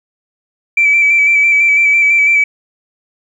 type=tone with vibrato; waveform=sine; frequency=2318 Hz; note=D7; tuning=23 cents flat; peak=-6 dBFS; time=0.77-2.44 s; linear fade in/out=5 ms; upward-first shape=square; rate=6 Hz; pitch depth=22 cents each way; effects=tanh soft clip ceiling -2 dBFS + 8-bit